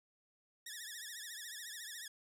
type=tone with vibrato; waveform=10% pulse; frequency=1788 Hz; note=A6; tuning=27 cents sharp; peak=-36 dBFS; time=0.66-2.08 s; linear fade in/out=5 ms; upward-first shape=triangle; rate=14 Hz; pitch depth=150 cents each way; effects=none